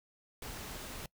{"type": "noise", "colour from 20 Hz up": "pink", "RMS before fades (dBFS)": -44, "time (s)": [0.42, 1.06], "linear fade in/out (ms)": 2, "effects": ["noise-tail reverb RT60 0.1 s tail -23 dB re dry"]}